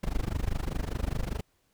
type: noise with amplitude modulation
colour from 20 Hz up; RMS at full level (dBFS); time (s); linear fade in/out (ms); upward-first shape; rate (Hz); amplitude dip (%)
brown; -27; 0.03-1.41; 5; sine; 25; 95
effects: pink hiss -71 dBFS RMS until 1.73 s